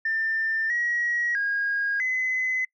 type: tone with pitch steps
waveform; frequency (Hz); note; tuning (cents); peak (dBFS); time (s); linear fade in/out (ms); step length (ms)
sine; 1790 / 1906 / 1633 / 2029; A6 / A#6 / G#6 / B6; +29 / +38 / -30 / +46; -22; 0.05-2.65; 5; 650
effects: noise-tail reverb RT60 0.1 s tail -24 dB re dry + tanh soft clip ceiling -18 dBFS